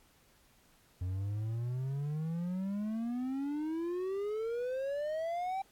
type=exponential sweep; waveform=triangle; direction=up; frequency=89.1 to 784 Hz; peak=-31 dBFS; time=1.01-5.62 s; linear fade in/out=5 ms; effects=pink hiss -66 dBFS RMS until 5.71 s + AAC 64 kbps